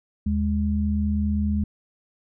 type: tone pair together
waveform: sine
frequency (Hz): 77.65 / 207.3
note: D#2 / G#3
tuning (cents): -3 / -3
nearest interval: octave + perfect fourth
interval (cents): 1700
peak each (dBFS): -23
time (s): 0.26-1.64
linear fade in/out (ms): 5
effects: none